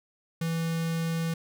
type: tone with notch filter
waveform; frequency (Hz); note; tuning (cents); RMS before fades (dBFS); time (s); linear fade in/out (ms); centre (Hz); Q
square; 164.81; E3; 0; -29; 0.41-1.34; 5; 710; 1.4
effects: none